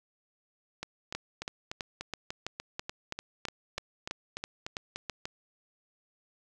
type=two click trains; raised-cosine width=0.2 ms; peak=-17 / -19 dBFS; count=13 / 16; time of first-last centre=1.15-5.097 / 0.83-5.255 s; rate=3.04 / 3.39 Hz; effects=none